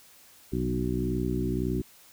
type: harmonic tone with a mistuned harmonic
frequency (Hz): 61.8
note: B1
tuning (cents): +2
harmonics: 1 / 2 / 3 / 4 / 5 / 6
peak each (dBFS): -33 / -33 / -33 / -33 / -33 / -33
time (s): 0.52-1.82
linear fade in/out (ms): 10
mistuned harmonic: 2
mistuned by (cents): +37
effects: white hiss -55 dBFS RMS until 2.12 s